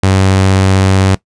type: tone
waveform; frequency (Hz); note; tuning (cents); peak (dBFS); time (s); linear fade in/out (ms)
sawtooth; 95.6; G2; -43; -3; 0.03-1.15; 5
effects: noise-tail reverb RT60 0.1 s tail -19 dB re dry + resampled to 22050 Hz